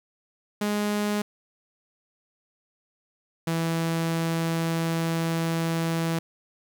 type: tone pair in turn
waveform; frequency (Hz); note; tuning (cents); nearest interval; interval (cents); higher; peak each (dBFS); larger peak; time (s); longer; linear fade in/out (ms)
sawtooth; 207.7 / 164.85; G#3 / E3; 0 / 0; major third; 400; first; -20; neither; 0.61-1.22 / 3.47-6.19; second; 5
effects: 10-bit